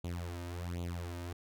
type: tone with flanger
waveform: sawtooth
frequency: 87 Hz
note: F2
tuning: 6 cents flat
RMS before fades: -40 dBFS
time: 0.04-1.33 s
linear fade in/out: 5 ms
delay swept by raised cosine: 0.28 to 3.28 ms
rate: 1.3 Hz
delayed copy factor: +0.85
effects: none